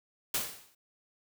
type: noise with exponential decay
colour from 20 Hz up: white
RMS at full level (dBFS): -28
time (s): 0.34-0.75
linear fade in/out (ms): 5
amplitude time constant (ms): 87
effects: none